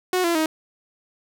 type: tone with pitch steps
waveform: sawtooth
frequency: 366.4 / 339.9 / 315.3 Hz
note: F#4 / F4 / D#4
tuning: -17 / -47 / +23 cents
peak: -15 dBFS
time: 0.13-0.46 s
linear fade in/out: 2 ms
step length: 110 ms
effects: none